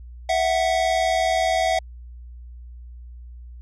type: tone pair together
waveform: square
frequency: 659.3 / 739.5 Hz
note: E5 / F#5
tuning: 0 / -1 cents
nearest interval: major second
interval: 199 cents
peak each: -22 dBFS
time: 0.29-1.79 s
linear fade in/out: 5 ms
effects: added 60 Hz sine -37 dBFS peak until 3.61 s + low-pass 7000 Hz 12 dB/octave